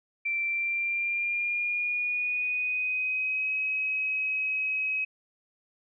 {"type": "tone with pitch glide", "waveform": "sine", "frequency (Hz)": [2347, 2545], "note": ["D7", "D#7"], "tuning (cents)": [-2, 39], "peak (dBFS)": -26, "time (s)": [0.25, 5.05], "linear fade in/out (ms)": 10, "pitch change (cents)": 141, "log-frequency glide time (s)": [0.45, 3.51], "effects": []}